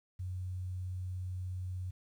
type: tone with quantisation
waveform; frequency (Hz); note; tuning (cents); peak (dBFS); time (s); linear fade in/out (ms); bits
sine; 91.7; F#2; -15; -36; 0.19-1.91; 10; 11
effects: none